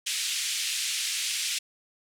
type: band-pass noise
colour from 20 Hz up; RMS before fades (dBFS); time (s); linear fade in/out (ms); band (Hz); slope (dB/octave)
pink; -30; 0.06-1.59; 10; 2400 to 10000; 24
effects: none